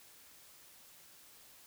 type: silence
effects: white hiss -59 dBFS RMS until 1.66 s